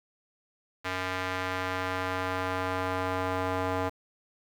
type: tone with band-pass filter sweep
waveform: square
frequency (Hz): 92.5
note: F#2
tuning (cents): 0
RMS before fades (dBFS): -31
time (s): 0.84-3.9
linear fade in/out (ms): 20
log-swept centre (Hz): 1800 to 840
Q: 1
effects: 8-bit